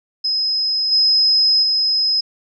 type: tone with level steps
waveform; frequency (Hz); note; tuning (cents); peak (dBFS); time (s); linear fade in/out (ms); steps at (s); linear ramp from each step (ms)
sine; 5090; D#8; +39; -16 / -11 / -14; 0.24-2.21; 10; 0.91 / 1.62; 20
effects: none